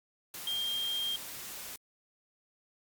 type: tone in noise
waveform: sine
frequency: 3200 Hz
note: G7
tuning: 35 cents sharp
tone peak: -31 dBFS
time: 0.47-1.16 s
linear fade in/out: 2 ms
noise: white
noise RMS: -43 dBFS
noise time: 0.34-1.76 s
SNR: +9 dB
effects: Opus 48 kbps